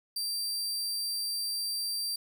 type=tone; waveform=sawtooth; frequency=4699 Hz; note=D8; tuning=in tune; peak=-28 dBFS; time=0.16-2.16 s; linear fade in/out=5 ms; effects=none